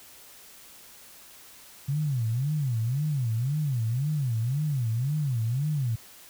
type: tone with vibrato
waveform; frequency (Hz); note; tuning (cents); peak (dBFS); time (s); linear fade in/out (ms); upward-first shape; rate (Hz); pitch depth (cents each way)
sine; 130.9; C3; +1; -24; 1.88-5.96; 10; sine; 1.9; 280
effects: white hiss -50 dBFS RMS until 6.29 s